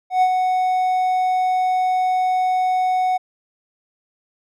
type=tone with ADSR envelope; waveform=triangle; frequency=740 Hz; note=F#5; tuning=in tune; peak=-9 dBFS; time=0.1-3.18 s; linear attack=120 ms; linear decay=60 ms; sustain=-5 dB; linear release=17 ms; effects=none